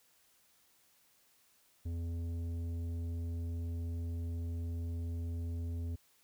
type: tone with tanh clipping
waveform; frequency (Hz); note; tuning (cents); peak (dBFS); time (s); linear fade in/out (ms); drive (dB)
triangle; 84.3; E2; +39; -37; 1.85-5.96; 10; 14
effects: white hiss -69 dBFS RMS until 6.23 s